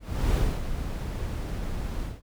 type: noise with ADSR envelope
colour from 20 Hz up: brown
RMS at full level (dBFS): -22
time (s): 0-2.22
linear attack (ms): 330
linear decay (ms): 270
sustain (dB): -9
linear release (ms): 190
effects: none